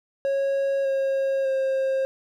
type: tone with pitch steps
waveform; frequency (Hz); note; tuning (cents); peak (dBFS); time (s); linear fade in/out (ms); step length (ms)
triangle; 549 / 541.1 / 533.4; C#5 / C#5 / C5; -17 / -42 / +33; -19; 0.25-2.05; 0; 600
effects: none